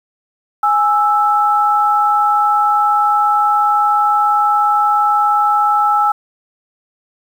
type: tone pair together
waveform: sine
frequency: 831.4 / 1318.5 Hz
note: G#5 / E6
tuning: +2 / 0 cents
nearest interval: minor sixth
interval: 798 cents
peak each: -13 dBFS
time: 0.63-6.12 s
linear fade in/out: 5 ms
effects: 7-bit